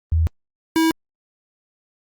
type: tone pair in turn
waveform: sine / square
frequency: 81 / 324 Hz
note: E2 / E4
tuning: -30 / -30 cents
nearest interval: 2 octaves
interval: 2400 cents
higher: second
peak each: -14 / -15 dBFS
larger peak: first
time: 0.12-0.27 / 0.76-0.91 s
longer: neither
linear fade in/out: 0 ms
effects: Opus 32 kbps